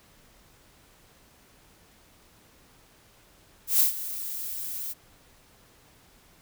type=noise with ADSR envelope; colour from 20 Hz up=violet; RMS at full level=-19 dBFS; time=3.67-4.94 s; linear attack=130 ms; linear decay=120 ms; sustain=-15 dB; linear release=27 ms; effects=pink hiss -58 dBFS RMS until 6.41 s